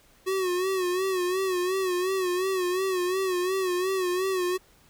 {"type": "tone with vibrato", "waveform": "square", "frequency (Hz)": 370, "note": "F#4", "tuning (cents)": 0, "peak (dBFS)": -25, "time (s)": [0.26, 4.58], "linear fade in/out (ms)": 20, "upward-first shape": "sine", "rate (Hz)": 2.8, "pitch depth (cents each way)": 71, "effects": ["pink hiss -59 dBFS RMS until 4.89 s"]}